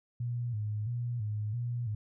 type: tone with vibrato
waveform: sine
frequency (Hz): 112.9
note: A2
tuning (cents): +45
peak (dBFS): -31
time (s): 0.2-1.95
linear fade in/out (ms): 5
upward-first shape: square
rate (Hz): 1.5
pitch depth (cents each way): 110
effects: none